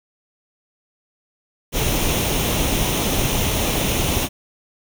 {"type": "noise with comb filter", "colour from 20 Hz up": "pink", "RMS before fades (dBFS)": -20, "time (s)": [1.72, 4.29], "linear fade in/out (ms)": 50, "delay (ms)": 0.32, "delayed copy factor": 0.5, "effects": []}